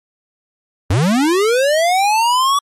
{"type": "linear sweep", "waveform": "square", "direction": "up", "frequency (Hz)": [80.7, 1149], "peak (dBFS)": -12, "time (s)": [0.9, 2.59], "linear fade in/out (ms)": 5, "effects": ["low-pass 11000 Hz 12 dB/octave", "MP3 64 kbps"]}